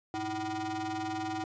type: ring-modulated tone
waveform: 40% pulse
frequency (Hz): 220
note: A3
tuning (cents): 0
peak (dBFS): -29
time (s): 0.14-1.44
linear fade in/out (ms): 0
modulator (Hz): 540
effects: resampled to 16000 Hz + 10-bit